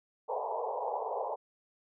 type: band-pass noise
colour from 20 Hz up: white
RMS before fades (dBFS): -35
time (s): 0.28-1.36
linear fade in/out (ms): 20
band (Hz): 420 to 1000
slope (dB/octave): 96
effects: none